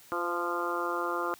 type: harmonic tone with a mistuned harmonic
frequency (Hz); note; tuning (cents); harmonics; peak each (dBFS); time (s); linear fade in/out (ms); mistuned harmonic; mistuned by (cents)
173.8; F3; -8; 2 / 3 / 4 / 5 / 6 / 7 / 8; -35 / -37 / -40 / -40 / -36 / -34 / -37; 0.12-1.34; 0; 3; -26
effects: white hiss -55 dBFS RMS until 1.39 s + high-pass 60 Hz 12 dB/octave